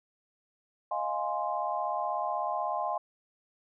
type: chord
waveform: sine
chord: F minor seventh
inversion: third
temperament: equal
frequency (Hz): 622.3 / 698.5 / 830.6 / 1046.5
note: Eb5 / F5 / Ab5 / C6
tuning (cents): 0 / 0 / 0 / 0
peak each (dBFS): -36 / -34 / -34 / -34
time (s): 0.91-2.98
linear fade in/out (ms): 5
effects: none